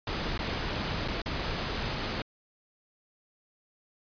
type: noise with dropouts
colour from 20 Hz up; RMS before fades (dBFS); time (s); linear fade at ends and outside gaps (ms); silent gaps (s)
pink; -32; 0.07-2.22; 2; 0.377-0.39 / 1.078-1.083 / 1.218-1.259
effects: resampled to 11025 Hz